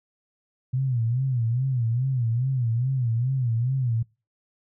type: tone with vibrato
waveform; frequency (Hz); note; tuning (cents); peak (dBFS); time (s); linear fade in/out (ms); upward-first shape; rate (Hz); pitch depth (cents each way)
sine; 123.47; B2; 0; -21; 0.73-4.03; 10; sine; 2.4; 150
effects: noise-tail reverb RT60 0.3 s tail -25 dB re dry